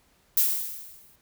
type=noise with exponential decay; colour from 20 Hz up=violet; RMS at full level=-19 dBFS; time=0.37-1.16 s; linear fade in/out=5 ms; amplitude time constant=170 ms; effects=pink hiss -64 dBFS RMS until 1.21 s